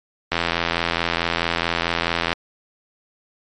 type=click train; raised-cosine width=0.3 ms; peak=-3 dBFS; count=171; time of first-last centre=0.32-2.329 s; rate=84.6 Hz; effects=MP3 48 kbps